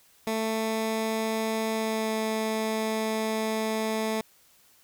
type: tone with pitch glide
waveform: 15% pulse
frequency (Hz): 221.4 to 219.6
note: A3 to A3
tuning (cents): +11 to -3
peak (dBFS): -20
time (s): 0.27-4.21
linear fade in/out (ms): 2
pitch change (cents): -14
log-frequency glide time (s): 1.73-2.12
effects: white hiss -60 dBFS RMS until 4.83 s